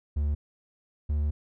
triangle tone pair in turn, 73.42 / 74.19 Hz, D2 / D2, 0 / +18 cents, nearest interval unison, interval 18 cents, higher second, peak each -22 dBFS, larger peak neither, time 0.16-0.35 / 1.09-1.31 s, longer second, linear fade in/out 10 ms, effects none

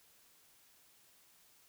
silence, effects white hiss -66 dBFS RMS until 1.68 s

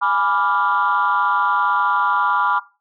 sine chord, G# diminished seventh, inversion none, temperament equal, 830.6 / 987.8 / 1174.7 / 1396.9 Hz, G#5 / B5 / D6 / F6, 0 / 0 / 0 / 0 cents, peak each -23 / -19 / -19 / -21 dBFS, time 0.01-2.6 s, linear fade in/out 20 ms, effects noise-tail reverb RT60 0.3 s tail -17 dB re dry + tanh soft clip ceiling -8 dBFS

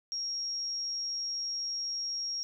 sine tone, 5588 Hz, F8, in tune, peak -32 dBFS, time 0.12-2.43 s, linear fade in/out 0 ms, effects none

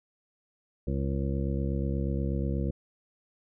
harmonic tone, 68.3 Hz, C#2, 25 cents flat, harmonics 1 / 2 / 3 / 4 / 5 / 7 / 8, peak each -30 / -32 / -34 / -40 / -38 / -40 / -43 dBFS, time 0.87-2.71 s, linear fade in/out 5 ms, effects none

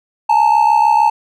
triangle ring-modulated tone, 880 Hz, A5, in tune, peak -3 dBFS, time 0.29-1.1 s, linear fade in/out 10 ms, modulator 33.3 Hz, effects tanh soft clip ceiling 0 dBFS

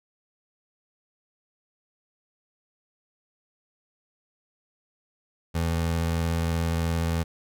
25% pulse tone with vibrato, 83 Hz, E2, 12 cents sharp, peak -20 dBFS, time 5.54-7.24 s, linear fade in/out 20 ms, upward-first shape sine, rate 17 Hz, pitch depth 10 cents each way, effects none

